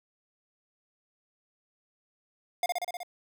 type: tone with echo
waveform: square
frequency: 710 Hz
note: F5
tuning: 28 cents sharp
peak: -25 dBFS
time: 2.63-2.66 s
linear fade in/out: 2 ms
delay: 62 ms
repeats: 6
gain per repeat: -2 dB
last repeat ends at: 3.032 s
effects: none